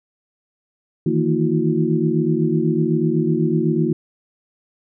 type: tone cluster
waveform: sine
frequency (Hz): 155.7 / 163.7 / 229.2 / 323.2 / 362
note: D#3 / E3 / A#3 / E4 / F#4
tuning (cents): +2 / -12 / -29 / -34 / -38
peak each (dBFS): -22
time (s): 1.06-3.93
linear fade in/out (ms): 5
effects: none